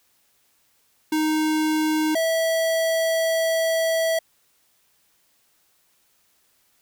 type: tone pair in turn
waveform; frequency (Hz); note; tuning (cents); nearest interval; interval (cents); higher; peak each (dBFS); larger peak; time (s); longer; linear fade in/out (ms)
square; 310.7 / 653; D#4 / E5; -2 / -17; octave + minor second; 1285; second; -20; neither; 1.12-2.15 / 2.15-4.19; second; 5
effects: white hiss -64 dBFS RMS until 6.81 s